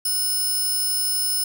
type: tone pair together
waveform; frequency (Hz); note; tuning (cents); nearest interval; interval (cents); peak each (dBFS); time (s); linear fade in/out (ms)
5% pulse; 1456 / 5208; F#6 / E8; -28 / -22; octave + minor seventh; 2206; -26 / -15; 0.05-1.44; 5
effects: none